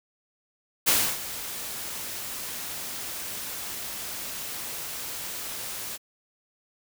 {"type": "noise with ADSR envelope", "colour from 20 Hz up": "white", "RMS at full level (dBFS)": -20, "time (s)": [0.86, 5.98], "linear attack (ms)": 20, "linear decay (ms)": 290, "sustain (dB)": -15, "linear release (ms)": 31, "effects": []}